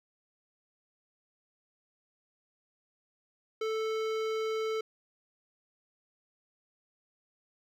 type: tone with hard clipping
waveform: sine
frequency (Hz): 440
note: A4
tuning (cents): 0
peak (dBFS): -32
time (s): 3.61-4.81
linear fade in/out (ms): 5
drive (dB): 17
effects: none

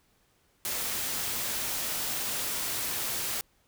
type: noise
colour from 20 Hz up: white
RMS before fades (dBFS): -32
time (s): 0.65-3.41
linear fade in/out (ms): 0
effects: pink hiss -68 dBFS RMS until 3.67 s

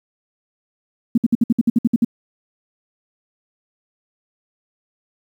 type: tone bursts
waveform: sine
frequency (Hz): 233.1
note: A#3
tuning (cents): 0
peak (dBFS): -10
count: 11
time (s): 1.15-2.048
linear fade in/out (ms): 5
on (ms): 28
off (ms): 59
effects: 8-bit

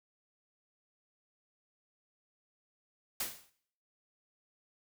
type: noise with exponential decay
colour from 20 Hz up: white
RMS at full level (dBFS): -32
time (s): 3.2-3.5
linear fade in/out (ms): 5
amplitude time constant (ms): 64
effects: noise-tail reverb RT60 0.6 s tail -17 dB re dry

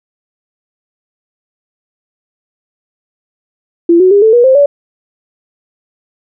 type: tone with pitch steps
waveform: sine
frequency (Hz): 340 / 370.8 / 404.3 / 440.9 / 480.8 / 524.4 / 571.8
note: F4 / F#4 / G#4 / A4 / B4 / C5 / D5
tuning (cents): -46 / +4 / -46 / +4 / -46 / +4 / -46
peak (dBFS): -3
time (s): 3.89-4.66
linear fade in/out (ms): 5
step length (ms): 110
effects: none

